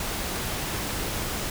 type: noise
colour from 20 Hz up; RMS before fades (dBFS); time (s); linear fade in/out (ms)
pink; -30; 0-1.5; 2
effects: none